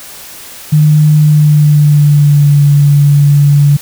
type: tone with pitch glide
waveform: sine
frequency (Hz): 151.6 to 143.84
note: D#3 to D3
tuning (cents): -45 to -36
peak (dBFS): -3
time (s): 0.72-3.77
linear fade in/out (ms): 10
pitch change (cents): -91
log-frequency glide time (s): 1.16-2.61
effects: white hiss -30 dBFS RMS until 3.81 s